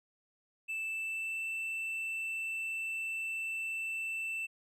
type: tone with pitch glide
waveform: triangle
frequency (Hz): 2642 to 2663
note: E7 to E7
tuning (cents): +3 to +17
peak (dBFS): -33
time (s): 0.68-4.47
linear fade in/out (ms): 20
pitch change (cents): +14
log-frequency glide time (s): 0.85-1.42
effects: none